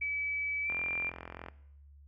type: tone with pitch glide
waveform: sine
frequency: 2293 to 2374 Hz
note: D7 to D7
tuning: -42 to +18 cents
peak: -31 dBFS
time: 0.01-1.1 s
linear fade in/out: 10 ms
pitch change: +60 cents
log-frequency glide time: 0.63-0.72 s
type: click train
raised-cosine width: 0.5 ms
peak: -27 dBFS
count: 35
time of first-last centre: 0.7-1.485 s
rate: 43.3 Hz
effects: noise-tail reverb RT60 0.8 s tail -19 dB re dry + added 71 Hz sine -53 dBFS peak until 2.07 s